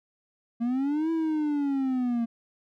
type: linear two-way sweep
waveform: triangle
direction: up then down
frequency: 229 to 329.6 to 229 Hz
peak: -22 dBFS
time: 0.6-2.26 s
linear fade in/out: 20 ms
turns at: 1.11 s
effects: none